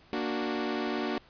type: chord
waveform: sawtooth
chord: Bb augmented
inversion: none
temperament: equal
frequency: 233.1 / 293.7 / 370 Hz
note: Bb3 / D4 / F#4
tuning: 0 / 0 / 0 cents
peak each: -30 dBFS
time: 0.13-1.18 s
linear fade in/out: 0 ms
effects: pink hiss -58 dBFS RMS until 1.29 s + resampled to 11025 Hz